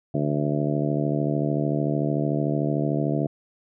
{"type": "harmonic tone", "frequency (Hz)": 73.42, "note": "D2", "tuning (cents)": 0, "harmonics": [2, 3, 4, 5, 6, 7, 8, 9], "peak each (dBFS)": [-25, -30, -27, -31, -35, -35, -36, -31], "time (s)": [0.14, 3.27], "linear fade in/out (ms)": 5, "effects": []}